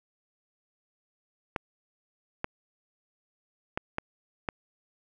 clicks, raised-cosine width 0.5 ms, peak -14 dBFS, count 5, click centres 1.562 / 2.444 / 3.775 / 3.984 / 4.488 s, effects none

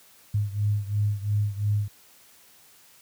sine beating tone pair, 102.7 / 105.6 Hz, G#2 / G#2, -19 / +29 cents, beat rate 2.9 Hz, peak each -24 / -27 dBFS, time 0.34-1.88 s, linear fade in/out 5 ms, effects white hiss -55 dBFS RMS until 3.01 s + high-pass 60 Hz 12 dB/octave

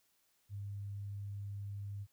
sine tone, 100.7 Hz, G2, 47 cents sharp, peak -40 dBFS, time 0.49-2.07 s, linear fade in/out 50 ms, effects white hiss -75 dBFS RMS until 2.12 s

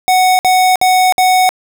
square tone bursts, 741 Hz, F#5, 2 cents sharp, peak -8 dBFS, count 4, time 0.08-1.491 s, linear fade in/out 0 ms, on 310 ms, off 57 ms, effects none

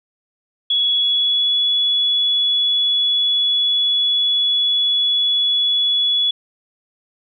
sine tone with pitch glide, 3369 to 3398 Hz, G#7 to G#7, +24 to +39 cents, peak -14 dBFS, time 0.7-6.31 s, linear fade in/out 5 ms, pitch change +15 cents, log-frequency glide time 0.94-1.55 s, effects none

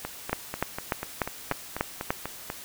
two click trains, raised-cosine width 0.5 ms, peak -9 / -16 dBFS, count 7 / 11, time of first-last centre 0.33-2.105 / 0.05-2.501 s, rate 3.38 / 4.08 Hz, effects white hiss -43 dBFS RMS until 2.64 s

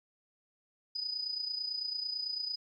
sine tone with amplitude modulation, 4978 Hz, D#8, in tune, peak -31 dBFS, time 0.95-2.56 s, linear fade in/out 10 ms, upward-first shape sine, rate 29 Hz, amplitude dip 65%, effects 12-bit

